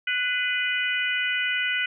harmonic tone with a mistuned harmonic, 493.9 Hz, B4, in tune, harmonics 3 / 4 / 5 / 6, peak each -27 / -28 / -29 / -30 dBFS, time 0.07-1.86 s, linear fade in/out 5 ms, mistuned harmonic 4, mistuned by +39 cents, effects none

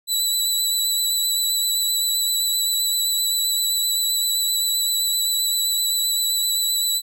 20% pulse tone with vibrato, 3957 Hz, B7, 3 cents sharp, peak -13 dBFS, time 0.07-7.02 s, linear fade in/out 50 ms, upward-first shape triangle, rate 7.7 Hz, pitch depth 24 cents each way, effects none

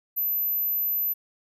sine tone, 12070 Hz, F#9, 33 cents sharp, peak -23 dBFS, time 0.16-1.14 s, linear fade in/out 20 ms, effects none

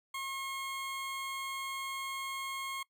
20% pulse tone, 1080 Hz, C#6, 45 cents flat, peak -32 dBFS, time 0.14-2.83 s, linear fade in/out 5 ms, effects noise-tail reverb RT60 0.1 s tail -22 dB re dry

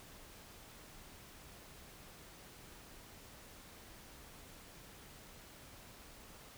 silence, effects pink hiss -56 dBFS RMS until 6.57 s

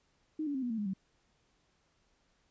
sine tone with pitch steps, 310.7 / 286.6 / 264.3 / 243.8 / 224.8 / 207.4 / 191.26 Hz, D#4 / D4 / C4 / B3 / A3 / G#3 / G3, -2 / -42 / +18 / -22 / +37 / -2 / -42 cents, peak -32 dBFS, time 0.39-0.936 s, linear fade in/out 5 ms, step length 78 ms, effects pink hiss -73 dBFS RMS until 2.5 s + resampled to 16000 Hz

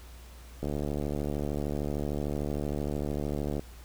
click train, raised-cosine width 2 ms, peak -19 dBFS, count 218, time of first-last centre 0.63-3.594 s, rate 73.2 Hz, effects added 60 Hz sine -46 dBFS peak until 3.84 s + pink hiss -54 dBFS RMS until 3.84 s

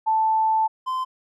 sine / triangle tone pair in turn, 880 / 1032.7 Hz, A5 / C6, 0 / -23 cents, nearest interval minor third, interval 277 cents, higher second, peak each -17 / -21 dBFS, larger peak first, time 0.06-0.68 / 0.86-1.05 s, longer first, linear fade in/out 20 ms, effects none

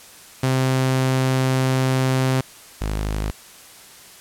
sawtooth tone pair in turn, 130.81 / 52.14 Hz, C3 / G#1, 0 / +8 cents, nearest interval octave + major third, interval 1592 cents, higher first, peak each -13 / -18 dBFS, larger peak first, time 0.43-2.41 / 2.81-3.31 s, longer first, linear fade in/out 5 ms, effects white hiss -44 dBFS RMS until 4.2 s + low-pass 12000 Hz 12 dB/octave

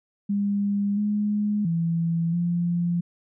sine tone with pitch steps, 201.9 / 208.2 / 166.9 / 173 Hz, G#3 / G#3 / E3 / F3, -49 / +5 / +22 / -16 cents, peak -21 dBFS, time 0.29-3.01 s, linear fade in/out 10 ms, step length 680 ms, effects none

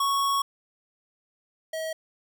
square tone pair in turn, 1108.7 / 639.8 Hz, C#6 / D#5, 0 / +48 cents, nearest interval minor seventh, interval 952 cents, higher first, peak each -23 / -30 dBFS, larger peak first, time 0-0.42 / 1.73-1.93 s, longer first, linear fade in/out 5 ms, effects none

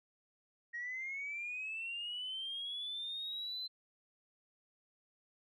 sine linear sweep, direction up, 1874 to 4082 Hz, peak -38 dBFS, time 0.73-3.68 s, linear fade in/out 20 ms, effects tanh soft clip ceiling -34 dBFS

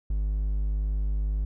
triangle tone, 51 Hz, G#1, 31 cents flat, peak -22 dBFS, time 0.1-1.45 s, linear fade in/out 5 ms, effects none

